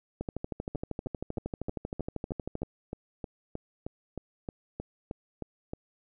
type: two click trains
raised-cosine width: 2 ms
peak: -20 / -22 dBFS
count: 32 / 17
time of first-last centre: 0.21-2.632 / 0.75-5.734 s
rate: 12.8 / 3.21 Hz
effects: none